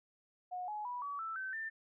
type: tone with pitch steps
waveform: sine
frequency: 726 / 843.6 / 980.4 / 1139.2 / 1323.8 / 1538.3 / 1787.6 Hz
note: F#5 / G#5 / B5 / C#6 / E6 / G6 / A6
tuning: -33 / +27 / -13 / +47 / +7 / -33 / +27 cents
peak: -38 dBFS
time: 0.51-1.7 s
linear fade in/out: 20 ms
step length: 170 ms
effects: none